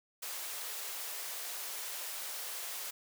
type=high-pass noise; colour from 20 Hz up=white; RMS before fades=-41 dBFS; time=0.22-2.91 s; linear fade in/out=10 ms; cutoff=430 Hz; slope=24 dB/octave; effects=none